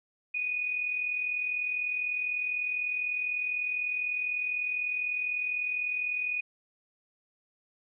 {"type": "tone with amplitude modulation", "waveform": "sine", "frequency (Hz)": 2476, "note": "D#7", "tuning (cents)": -9, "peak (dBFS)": -26, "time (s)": [0.34, 6.41], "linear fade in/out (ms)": 10, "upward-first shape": "sine", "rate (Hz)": 40, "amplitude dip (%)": 55, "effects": []}